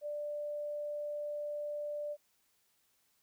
sine tone, 590 Hz, D5, 8 cents sharp, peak -36 dBFS, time 0.01-2.17 s, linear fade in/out 50 ms, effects white hiss -74 dBFS RMS until 3.22 s

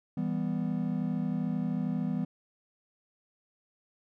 triangle chord, E minor, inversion none, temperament just, 164.81 / 197.78 / 247.2 Hz, E3 / G3 / B3, 0 / +16 / +2 cents, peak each -31 dBFS, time 0.17-2.25 s, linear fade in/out 5 ms, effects none

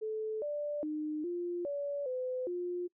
sine tone with pitch steps, 435.2 / 588 / 305 / 349.8 / 571 / 508 / 354.5 Hz, A4 / D5 / D#4 / F4 / D5 / B4 / F4, -19 / +2 / -34 / +3 / -49 / +49 / +26 cents, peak -33 dBFS, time 0.01-2.88 s, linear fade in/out 20 ms, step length 410 ms, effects noise-tail reverb RT60 0.1 s tail -23 dB re dry

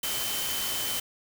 sine tone in noise, 3067 Hz, G7, 38 cents flat, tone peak -35 dBFS, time 0.03-1 s, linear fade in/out 5 ms, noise white, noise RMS -31 dBFS, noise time 0.03-1 s, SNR -7 dB, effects none

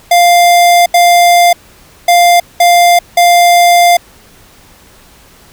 square tone bursts at uneven times, 698.5 Hz, F5, in tune, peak -4 dBFS, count 5, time 0.11-0.86 / 0.94-1.53 / 2.08-2.4 / 2.6-2.99 / 3.17-3.97 s, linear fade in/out 5 ms, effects pink hiss -41 dBFS RMS until 5.52 s

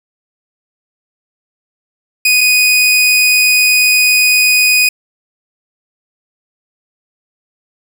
sawtooth tone pair in turn, 2487 / 2487 Hz, D#7 / D#7, -1 / -1 cents, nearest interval unison, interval 0 cents, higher neither, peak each -4 dBFS, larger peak neither, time 2.25-2.41 / 2.41-4.89 s, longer second, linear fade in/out 5 ms, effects none

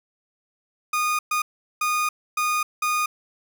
30% pulse tone bursts at uneven times, 1229 Hz, D#6, 22 cents flat, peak -18 dBFS, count 5, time 0.93-1.19 / 1.31-1.42 / 1.81-2.09 / 2.37-2.63 / 2.82-3.06 s, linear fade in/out 5 ms, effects none

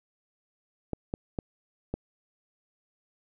clicks, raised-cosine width 2 ms, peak -17 dBFS, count 4, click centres 0.933 / 1.139 / 1.388 / 1.94 s, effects none

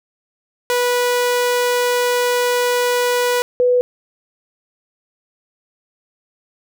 sawtooth / sine tone pair in turn, 490 / 494.8 Hz, B4 / B4, -14 / +3 cents, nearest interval unison, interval 17 cents, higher second, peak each -11 dBFS, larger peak neither, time 0.7-3.42 / 3.6-3.81 s, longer first, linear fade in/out 0 ms, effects none

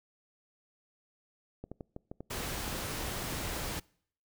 clicks, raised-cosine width 2 ms, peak -28 dBFS, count 8, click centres 1.64 / 1.716 / 1.808 / 1.964 / 2.115 / 2.206 / 2.679 / 3.013 s
pink noise, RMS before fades -37 dBFS, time 2.3-3.8 s, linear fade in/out 10 ms
effects noise-tail reverb RT60 0.6 s tail -25 dB re dry

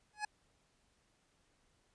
25% pulse tone with exponential growth, 843 Hz, G#5, 26 cents sharp, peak -29 dBFS, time 0.13-0.25 s, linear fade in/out 5 ms, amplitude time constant 24 ms, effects pink hiss -74 dBFS RMS until 1.94 s + resampled to 22050 Hz

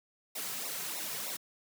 white noise with flanger, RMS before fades -38 dBFS, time 0.35-1.37 s, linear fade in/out 10 ms, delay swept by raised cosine 0.62 to 3.52 ms, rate 3.2 Hz, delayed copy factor -0.95, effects high-pass 150 Hz 12 dB/octave

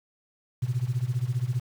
sine tone with tremolo, 123.47 Hz, B2, in tune, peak -20 dBFS, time 0.62-1.6 s, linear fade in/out 10 ms, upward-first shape sine, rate 15 Hz, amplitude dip 90%, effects tanh soft clip ceiling -18 dBFS + 8-bit

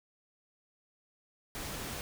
pink noise, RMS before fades -40 dBFS, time 1.55-2.01 s, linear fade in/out 0 ms, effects none

